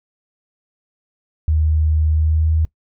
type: tone with pitch glide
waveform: sine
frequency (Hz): 77.78 to 79.41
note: D#2 to D#2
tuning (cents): 0 to +36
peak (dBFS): -13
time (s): 1.48-2.65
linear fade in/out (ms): 0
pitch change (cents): +36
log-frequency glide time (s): 2.13-2.52
effects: noise-tail reverb RT60 0.1 s tail -21 dB re dry